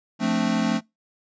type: chord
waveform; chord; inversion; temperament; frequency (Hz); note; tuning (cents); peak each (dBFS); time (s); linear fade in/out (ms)
square; D minor seventh; first; equal; 174.61 / 220 / 261.6 / 293.7; F3 / A3 / C4 / D4; 0 / 0 / 0 / 0; -29 / -24 / -27 / -30; 0.19-0.81; 50
effects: noise-tail reverb RT60 0.2 s tail -24 dB re dry + resampled to 16000 Hz